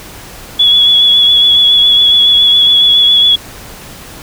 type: tone with vibrato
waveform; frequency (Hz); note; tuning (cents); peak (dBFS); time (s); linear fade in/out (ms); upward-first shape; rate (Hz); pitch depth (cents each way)
sine; 3387; G#7; +33; -4; 0.59-3.36; 10; sine; 7.2; 24
effects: pink hiss -31 dBFS RMS until 4.22 s